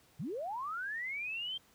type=linear sweep; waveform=sine; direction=up; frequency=112.8 to 3190 Hz; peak=-36 dBFS; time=0.19-1.58 s; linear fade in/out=10 ms; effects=pink hiss -65 dBFS RMS until 1.74 s + high-pass 60 Hz 12 dB/octave